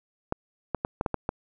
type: clicks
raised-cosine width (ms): 1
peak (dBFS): -12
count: 7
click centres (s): 0.324 / 0.747 / 0.849 / 1.011 / 1.062 / 1.143 / 1.291
effects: none